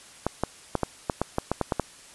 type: clicks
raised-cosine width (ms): 1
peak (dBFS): -9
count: 11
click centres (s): 0.266 / 0.436 / 0.753 / 0.833 / 1.098 / 1.216 / 1.384 / 1.516 / 1.613 / 1.722 / 1.797
effects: white hiss -49 dBFS RMS until 2.14 s + resampled to 24000 Hz